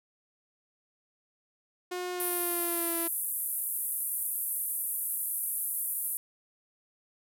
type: tone with pitch glide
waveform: sawtooth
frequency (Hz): 360 to 335.9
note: F#4 to E4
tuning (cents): -47 to +33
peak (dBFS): -29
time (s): 1.91-3.08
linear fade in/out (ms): 10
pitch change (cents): -120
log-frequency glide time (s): 2.13-2.96
type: band-pass noise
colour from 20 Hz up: pink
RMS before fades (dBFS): -33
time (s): 2.2-6.17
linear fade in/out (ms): 0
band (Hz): 10000 to 14000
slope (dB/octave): 48
effects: none